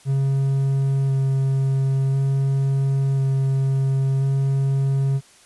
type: tone with vibrato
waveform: triangle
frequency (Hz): 135.6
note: C#3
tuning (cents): -38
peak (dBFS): -15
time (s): 0.05-5.21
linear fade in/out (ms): 50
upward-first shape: square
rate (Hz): 0.48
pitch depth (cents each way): 9
effects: white hiss -51 dBFS RMS until 5.45 s + resampled to 24000 Hz